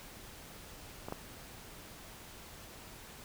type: clicks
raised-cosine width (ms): 1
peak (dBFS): -26 / -23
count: 2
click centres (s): 1.085 / 1.124
effects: pink hiss -51 dBFS RMS until 3.24 s